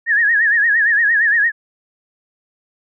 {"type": "tone with vibrato", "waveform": "sine", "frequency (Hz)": 1760, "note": "A6", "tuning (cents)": 0, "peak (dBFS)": -11, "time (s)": [0.06, 1.52], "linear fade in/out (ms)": 50, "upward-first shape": "sine", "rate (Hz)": 8.7, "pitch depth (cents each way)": 120, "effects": []}